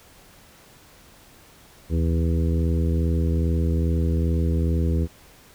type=harmonic tone with a mistuned harmonic; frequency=82.41 Hz; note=E2; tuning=in tune; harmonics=1 / 2 / 3 / 4 / 5 / 6; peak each=-20 / -26 / -30 / -32 / -34 / -36 dBFS; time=1.89-5.08 s; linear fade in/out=50 ms; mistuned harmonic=1; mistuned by=-110 cents; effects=pink hiss -51 dBFS RMS until 5.54 s